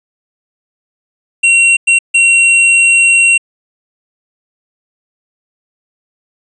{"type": "tone bursts at uneven times", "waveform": "square", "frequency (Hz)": 2739, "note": "F7", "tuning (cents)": -34, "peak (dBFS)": -6, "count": 3, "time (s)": [[1.43, 1.77], [1.87, 1.99], [2.14, 3.38]], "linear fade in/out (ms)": 10, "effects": ["resampled to 22050 Hz"]}